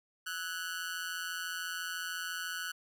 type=tone with amplitude modulation; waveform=sawtooth; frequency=1480 Hz; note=F#6; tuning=in tune; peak=-29 dBFS; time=0.26-2.72 s; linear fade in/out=10 ms; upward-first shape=sine; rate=174 Hz; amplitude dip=85%; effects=none